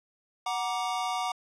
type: chord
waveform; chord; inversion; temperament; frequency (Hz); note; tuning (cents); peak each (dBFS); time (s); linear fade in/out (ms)
square; Gb augmented; none; equal with one note detuned; 740 / 942.1 / 1174.7; Gb5 / Bb5 / D6; 0 / +18 / 0; -32 / -35 / -35; 0.46-1.32; 5
effects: low-pass 8000 Hz 12 dB/octave